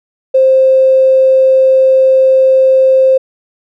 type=tone with tanh clipping; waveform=triangle; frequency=526 Hz; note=C5; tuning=9 cents sharp; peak=-4 dBFS; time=0.34-3.18 s; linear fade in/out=10 ms; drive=3 dB; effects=none